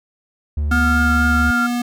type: tone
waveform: triangle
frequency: 73.9 Hz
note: D2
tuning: 11 cents sharp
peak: -15 dBFS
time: 0.57-1.51 s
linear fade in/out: 5 ms
type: tone with vibrato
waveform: sine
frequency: 1398 Hz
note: F6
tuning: 1 cent sharp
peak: -16 dBFS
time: 0.71-1.67 s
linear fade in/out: 10 ms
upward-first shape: sine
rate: 4.1 Hz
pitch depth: 18 cents each way
type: tone with pitch glide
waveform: square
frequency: 243.6 to 241.9 Hz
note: B3 to B3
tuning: -24 to -36 cents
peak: -19 dBFS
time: 0.71-1.82 s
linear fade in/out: 5 ms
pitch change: -12 cents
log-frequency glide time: 0.91-1 s
effects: none